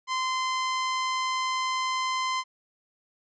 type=tone; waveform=sawtooth; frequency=1035 Hz; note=C6; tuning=19 cents flat; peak=-22 dBFS; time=0.07-2.44 s; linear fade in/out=50 ms; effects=resampled to 16000 Hz